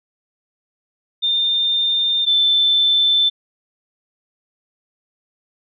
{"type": "tone pair in turn", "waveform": "sine", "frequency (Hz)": [3611, 3535], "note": ["A7", "A7"], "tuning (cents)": [44, 7], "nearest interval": "unison", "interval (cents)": 37, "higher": "first", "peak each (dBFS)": [-15, -12], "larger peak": "second", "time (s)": [[1.22, 2.26], [2.26, 3.3]], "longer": "neither", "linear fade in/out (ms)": 20, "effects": []}